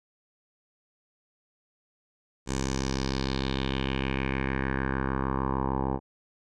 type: tone with low-pass filter sweep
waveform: 10% pulse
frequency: 66.6 Hz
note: C2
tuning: 31 cents sharp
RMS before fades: -29 dBFS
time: 2.46-6 s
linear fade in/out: 50 ms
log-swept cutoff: 7500 to 770 Hz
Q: 3.2
effects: none